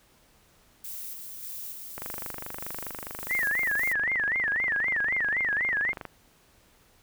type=noise with tremolo; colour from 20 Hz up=violet; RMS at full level=-38 dBFS; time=0.84-3.93 s; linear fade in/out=5 ms; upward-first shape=square; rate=1.7 Hz; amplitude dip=30%
type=click train; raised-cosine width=0.5 ms; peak=-21 dBFS; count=102; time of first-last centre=1.98-6.053 s; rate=24.8 Hz
type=tone with vibrato; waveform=sine; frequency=1865 Hz; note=A#6; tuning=in tune; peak=-24 dBFS; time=3.29-5.93 s; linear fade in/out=20 ms; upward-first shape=sine; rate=3.9 Hz; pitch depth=230 cents each way
effects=pink hiss -61 dBFS RMS until 7.02 s